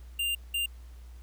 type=tone bursts at uneven times; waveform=square; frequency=2794 Hz; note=F7; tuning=in tune; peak=-28 dBFS; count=2; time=0.19-0.35 / 0.54-0.66 s; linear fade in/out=5 ms; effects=added 60 Hz sine -44 dBFS peak until 1.22 s + pink hiss -62 dBFS RMS until 1.22 s